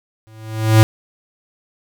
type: tone with exponential growth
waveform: square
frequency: 110 Hz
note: A2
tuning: in tune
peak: -4 dBFS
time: 0.27-0.83 s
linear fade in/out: 0 ms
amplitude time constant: 120 ms
effects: none